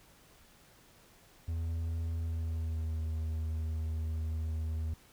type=tone with pitch glide; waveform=triangle; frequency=82.41 to 79.42 Hz; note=E2 to D#2; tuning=0 to +36 cents; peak=-30 dBFS; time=1.48-4.94 s; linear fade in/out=5 ms; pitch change=-64 cents; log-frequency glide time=2.22-3.01 s; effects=pink hiss -61 dBFS RMS until 5.12 s